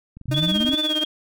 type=click train; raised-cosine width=5 ms; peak=-27 dBFS; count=14; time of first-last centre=0.17-0.735 s; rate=23 Hz
type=exponential sweep; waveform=sine; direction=up; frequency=122.7 to 288.3 Hz; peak=-21 dBFS; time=0.28-0.75 s; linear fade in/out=5 ms
type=tone with tremolo; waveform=30% pulse; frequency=307.1 Hz; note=D#4; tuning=23 cents flat; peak=-20 dBFS; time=0.31-1.04 s; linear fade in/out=5 ms; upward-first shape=sine; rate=17 Hz; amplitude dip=80%
type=tone with vibrato; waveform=sine; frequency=3349 Hz; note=G#7; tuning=14 cents sharp; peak=-21 dBFS; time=0.34-1.05 s; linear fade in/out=5 ms; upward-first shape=sine; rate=2.7 Hz; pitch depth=78 cents each way
effects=none